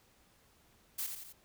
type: noise with echo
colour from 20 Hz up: blue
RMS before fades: -37 dBFS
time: 0.98-1.07 s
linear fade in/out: 10 ms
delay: 86 ms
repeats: 3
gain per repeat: -5 dB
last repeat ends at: 1.328 s
effects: pink hiss -67 dBFS RMS until 1.44 s